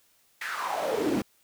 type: noise with high-pass filter sweep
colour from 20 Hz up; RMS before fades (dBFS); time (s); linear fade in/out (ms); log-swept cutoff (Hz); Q
brown; -29; 0.41-1.22; 5; 1900 to 230; 4.5
effects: white hiss -65 dBFS RMS until 1.43 s